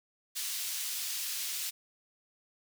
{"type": "high-pass noise", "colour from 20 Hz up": "pink", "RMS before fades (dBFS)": -36, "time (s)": [0.35, 1.71], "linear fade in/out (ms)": 20, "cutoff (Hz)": 3600, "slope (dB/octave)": 12, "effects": []}